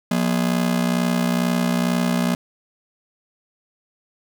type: ring-modulated tone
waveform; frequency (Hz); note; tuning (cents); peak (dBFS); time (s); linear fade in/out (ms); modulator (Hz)
45% pulse; 207.7; G#3; 0; -15; 0.11-2.35; 2; 31.1
effects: none